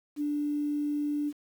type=tone; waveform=sine; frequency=293.7 Hz; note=D4; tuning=in tune; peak=-27 dBFS; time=0.16-1.33 s; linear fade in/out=50 ms; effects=9-bit